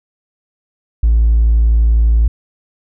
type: tone with hard clipping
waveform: sine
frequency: 56 Hz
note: A1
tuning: 31 cents sharp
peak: -8 dBFS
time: 1.03-2.28 s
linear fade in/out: 5 ms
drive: 1 dB
effects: none